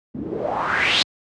white noise with low-pass filter sweep, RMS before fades -22 dBFS, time 0.14-1.03 s, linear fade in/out 10 ms, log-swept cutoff 210 to 4100 Hz, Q 4, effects high-pass 80 Hz 12 dB/octave + resampled to 22050 Hz

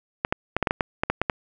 clicks, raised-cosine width 0.5 ms, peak -6 dBFS, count 11, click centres 0.249 / 0.325 / 0.566 / 0.627 / 0.672 / 0.709 / 0.808 / 1.035 / 1.1 / 1.216 / 1.298 s, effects none

